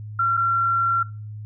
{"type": "tone with dropouts", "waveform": "sine", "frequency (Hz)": 1366, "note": "F6", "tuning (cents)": -39, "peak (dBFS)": -17, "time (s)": [0.19, 1.03], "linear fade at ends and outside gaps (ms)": 5, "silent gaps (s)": [0.37, 0.374], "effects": ["noise-tail reverb RT60 0.4 s tail -25 dB re dry", "added 106 Hz sine -32 dBFS peak until 1.45 s"]}